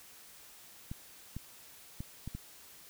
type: clicks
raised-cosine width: 5 ms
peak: -27 dBFS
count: 5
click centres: 0.915 / 1.366 / 2.005 / 2.276 / 2.35 s
effects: white hiss -55 dBFS RMS until 2.89 s